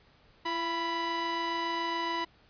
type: tone pair together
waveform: sawtooth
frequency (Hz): 338.3 / 987.8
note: E4 / B5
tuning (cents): +45 / 0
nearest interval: octave + perfect fifth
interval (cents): 1855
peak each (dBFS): -32 / -27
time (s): 0.45-2.25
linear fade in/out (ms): 10
effects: pink hiss -62 dBFS RMS until 2.49 s + resampled to 11025 Hz